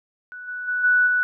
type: tone with level steps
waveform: sine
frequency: 1480 Hz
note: F#6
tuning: in tune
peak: -34 / -28 / -21 / -14 / -17 dBFS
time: 0.32-1.23 s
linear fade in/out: 0 ms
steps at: 0.47 / 0.67 / 0.83 / 1.06 s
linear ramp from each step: 20 ms
effects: none